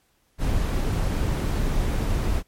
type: noise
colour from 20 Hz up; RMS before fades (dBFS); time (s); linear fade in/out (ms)
brown; -23; 0.38-2.43; 50
effects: pink hiss -66 dBFS RMS until 2.47 s + MP3 64 kbps